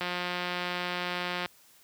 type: click train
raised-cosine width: 0.3 ms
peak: -16 dBFS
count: 259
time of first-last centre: 0.01-1.459 s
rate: 178 Hz
effects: white hiss -59 dBFS RMS until 1.83 s + high-pass 60 Hz 12 dB/octave